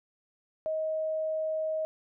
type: tone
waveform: sine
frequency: 630 Hz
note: D#5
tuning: 21 cents sharp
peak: -28 dBFS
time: 0.66-1.85 s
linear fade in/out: 0 ms
effects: none